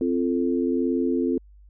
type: chord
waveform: sine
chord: F major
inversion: second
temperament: equal with one note detuned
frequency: 261.6 / 343.2 / 440 Hz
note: C4 / F4 / A4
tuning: 0 / -30 / 0 cents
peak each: -23 / -25 / -28 dBFS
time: 0.01-1.38 s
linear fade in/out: 2 ms
effects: added 50 Hz sine -47 dBFS peak until 1.69 s